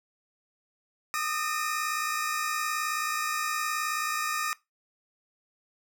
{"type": "tone cluster", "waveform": "sawtooth", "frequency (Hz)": [1216, 1275, 1824], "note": ["D#6", "D#6", "A#6"], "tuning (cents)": [-40, 42, -38], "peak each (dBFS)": [-27, -31, -30], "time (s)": [1.14, 4.53], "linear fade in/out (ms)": 0, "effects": ["noise-tail reverb RT60 0.2 s tail -20 dB re dry"]}